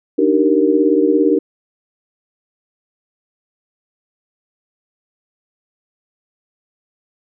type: chord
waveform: sine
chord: Eb major seventh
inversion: third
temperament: equal with one note detuned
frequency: 293.7 / 311.1 / 385.9 / 466.2 Hz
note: D4 / Eb4 / G4 / Bb4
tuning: 0 / 0 / -27 / 0 cents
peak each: -16 dBFS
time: 0.18-1.39 s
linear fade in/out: 10 ms
effects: none